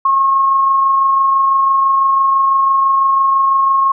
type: tone with amplitude modulation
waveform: sine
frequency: 1084 Hz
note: C#6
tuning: 39 cents flat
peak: -8 dBFS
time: 0.05-3.92 s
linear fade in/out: 5 ms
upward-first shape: sine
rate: 26 Hz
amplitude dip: 25%
effects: none